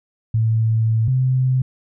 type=tone pair in turn; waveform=sine; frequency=111.8 / 129.19 Hz; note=A2 / C3; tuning=+28 / -22 cents; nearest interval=minor third; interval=250 cents; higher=second; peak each=-14 dBFS; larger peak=neither; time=0.34-1.08 / 1.08-1.62 s; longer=first; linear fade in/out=5 ms; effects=none